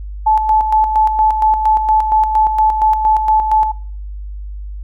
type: tone with tremolo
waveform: sine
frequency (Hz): 867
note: A5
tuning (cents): -26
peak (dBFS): -8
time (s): 0.26-3.72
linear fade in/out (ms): 10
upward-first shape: square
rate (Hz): 4.3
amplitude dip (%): 50
effects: noise-tail reverb RT60 0.5 s tail -20 dB re dry + added 50 Hz sine -24 dBFS peak until 4.83 s